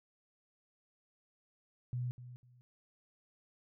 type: tone with echo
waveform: sine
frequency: 123.6 Hz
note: B2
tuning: 2 cents sharp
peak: -34 dBFS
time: 1.93-2.11 s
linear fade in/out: 0 ms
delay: 250 ms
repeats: 2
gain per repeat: -13 dB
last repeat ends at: 2.61 s
effects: none